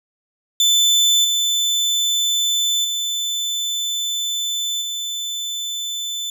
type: tone with level steps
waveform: 30% pulse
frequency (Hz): 3520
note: A7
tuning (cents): 0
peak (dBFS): -10 / -14 / -18 / -21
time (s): 0.6-6.3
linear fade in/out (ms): 2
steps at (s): 1.24 / 2.84 / 4.81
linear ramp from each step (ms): 10
effects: none